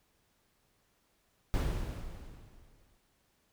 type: noise with exponential decay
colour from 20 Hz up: brown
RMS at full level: -28 dBFS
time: 1.54-2.97 s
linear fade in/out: 0 ms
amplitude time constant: 310 ms
effects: pink hiss -73 dBFS RMS until 3.52 s